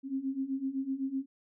sine beating tone pair, 263.5 / 271.4 Hz, C4 / C#4, +12 / -36 cents, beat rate 7.9 Hz, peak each -36 / -33 dBFS, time 0.03-1.26 s, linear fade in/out 50 ms, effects none

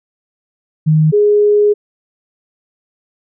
sine tone pair in turn, 155.56 / 415.3 Hz, D#3 / G#4, 0 / 0 cents, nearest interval octave + perfect fourth, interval 1700 cents, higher second, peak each -7 dBFS, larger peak neither, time 0.86-1.12 / 1.12-1.74 s, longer second, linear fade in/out 20 ms, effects none

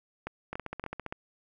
two click trains, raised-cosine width 0.5 ms, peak -20 / -21 dBFS, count 4 / 9, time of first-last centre 0.27-1.125 / 0.53-1.063 s, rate 3.51 / 15 Hz, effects none

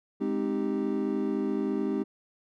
triangle chord, Ab major seventh, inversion none, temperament equal, 207.7 / 261.6 / 311.1 / 392 Hz, Ab3 / C4 / Eb4 / G4, 0 / 0 / 0 / 0 cents, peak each -30 dBFS, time 0.2-2.04 s, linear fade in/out 20 ms, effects none

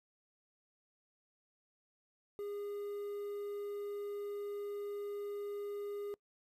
triangle tone with quantisation, 408.5 Hz, G#4, 29 cents flat, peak -37 dBFS, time 2.39-6.14 s, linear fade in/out 0 ms, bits 10, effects noise-tail reverb RT60 0.1 s tail -24 dB re dry + low-pass 11000 Hz 12 dB/octave

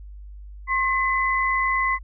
sine tone pair together, 1070.9 / 2019 Hz, C6 / B6, +40 / +38 cents, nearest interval major seventh, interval 1098 cents, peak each -22 dBFS, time 0.67-1.99 s, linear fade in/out 50 ms, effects added 50 Hz sine -37 dBFS peak until 2.03 s

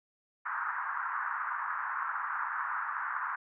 white band-pass noise, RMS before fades -35 dBFS, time 0.45-3.36 s, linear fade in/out 10 ms, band 960 to 1600 Hz, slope 48 dB/octave, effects none

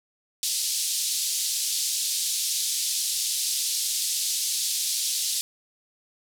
pink band-pass noise, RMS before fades -27 dBFS, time 0.43-5.41 s, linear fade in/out 0 ms, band 3900 to 12000 Hz, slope 24 dB/octave, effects none

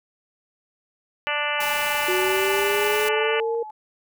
harmonic tone, 294.1 Hz, D4, 3 cents sharp, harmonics 2 / 3 / 4 / 5 / 6 / 7 / 8 / 9 / 10, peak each -31 / -31 / -31 / -31 / -31 / -31 / -31 / -31 / -31 dBFS, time 1.27-3.4 s, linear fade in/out 0 ms
sine tone with tremolo, 857 Hz, A5, 46 cents flat, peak -30 dBFS, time 1.58-3.71 s, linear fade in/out 10 ms, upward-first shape square, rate 3.3 Hz, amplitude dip 40%
white noise, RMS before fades -32 dBFS, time 1.6-3.09 s, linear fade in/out 5 ms
sine linear sweep, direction up, 363.3 to 466.2 Hz, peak -22 dBFS, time 2.08-3.63 s, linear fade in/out 5 ms
effects none

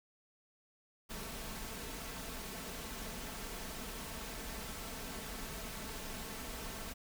pink noise with comb filter, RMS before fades -44 dBFS, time 1.09-6.94 s, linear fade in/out 20 ms, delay 4.5 ms, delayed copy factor +0.5, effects none

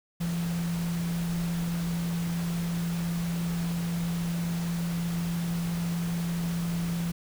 sine tone in noise, 170.3 Hz, F3, 43 cents flat, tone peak -27 dBFS, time 0.2-7.12 s, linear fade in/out 10 ms, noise pink, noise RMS -40 dBFS, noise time 0.2-7.12 s, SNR +10 dB, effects none

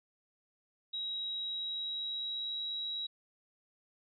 sine tone with pitch glide, 3837 to 3864 Hz, A#7 to B7, +49 to -39 cents, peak -35 dBFS, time 0.93-3.07 s, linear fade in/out 10 ms, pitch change +12 cents, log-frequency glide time 1.31-2.63 s, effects none

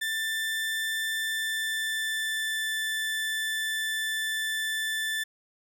30% pulse tone with pitch glide, 1775 to 1760.7 Hz, A6 to A6, +15 to +1 cents, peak -25 dBFS, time 0.01-5.24 s, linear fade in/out 10 ms, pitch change -14 cents, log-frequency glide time 1.14-2.73 s, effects none

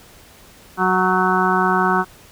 harmonic tone with a mistuned harmonic, 185 Hz, F#3, in tune, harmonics 1 / 2 / 4 / 5 / 6 / 7 / 8, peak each -22 / -22 / -22 / -22 / -22 / -22 / -22 dBFS, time 0.77-2.05 s, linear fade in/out 50 ms, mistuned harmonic 8, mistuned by +23 cents, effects pink hiss -46 dBFS RMS until 2.31 s

